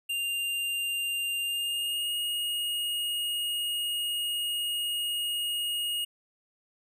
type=tone with pitch glide; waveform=square; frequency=2794 to 2868 Hz; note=F7 to F7; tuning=0 to +45 cents; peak=-29 dBFS; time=0.09-6.05 s; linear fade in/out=10 ms; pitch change=+45 cents; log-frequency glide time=1.41-2.15 s; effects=none